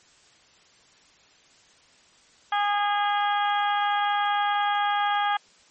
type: harmonic tone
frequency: 410 Hz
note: G#4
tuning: 22 cents flat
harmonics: 2 / 3 / 4 / 5 / 6 / 7 / 8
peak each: -23 / -28 / -30 / -37 / -42 / -42 / -34 dBFS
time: 2.52-5.37 s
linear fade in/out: 5 ms
effects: white hiss -57 dBFS RMS until 5.7 s + MP3 32 kbps